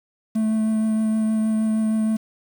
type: tone with vibrato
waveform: triangle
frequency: 218.9 Hz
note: A3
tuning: 9 cents flat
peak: -16 dBFS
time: 0.35-2.17 s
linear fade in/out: 10 ms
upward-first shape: triangle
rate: 6.4 Hz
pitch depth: 13 cents each way
effects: 7-bit